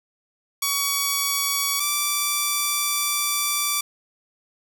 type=tone pair in turn; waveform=5% pulse; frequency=1128 / 1165.8 Hz; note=C#6 / D6; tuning=+30 / -13 cents; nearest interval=minor second; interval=57 cents; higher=second; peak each=-9 dBFS; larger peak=neither; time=0.62-1.8 / 1.8-3.81 s; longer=second; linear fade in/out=5 ms; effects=none